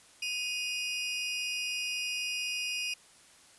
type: tone pair together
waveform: 30% pulse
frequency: 2489 / 2835 Hz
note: D#7 / F7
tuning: 0 / +25 cents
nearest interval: major second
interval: 225 cents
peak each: -31 / -34 dBFS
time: 0.22-2.94 s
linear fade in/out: 5 ms
effects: white hiss -58 dBFS RMS until 3.58 s + resampled to 24000 Hz